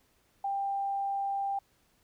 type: tone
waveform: sine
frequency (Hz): 792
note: G5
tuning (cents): +18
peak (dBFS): -29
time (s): 0.44-1.59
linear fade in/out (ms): 5
effects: pink hiss -69 dBFS RMS until 2.03 s